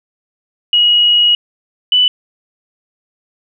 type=tone pair in turn; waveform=sine; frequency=2900 / 2983 Hz; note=F#7 / F#7; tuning=-35 / +13 cents; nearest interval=unison; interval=48 cents; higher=second; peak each=-7 dBFS; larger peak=neither; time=0.73-1.35 / 1.92-2.08 s; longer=first; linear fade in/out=2 ms; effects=none